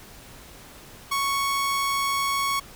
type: tone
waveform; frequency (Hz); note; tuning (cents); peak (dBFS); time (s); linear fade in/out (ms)
sawtooth; 1108.7; C#6; 0; -19; 1.11-2.6; 10
effects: pink hiss -46 dBFS RMS until 2.75 s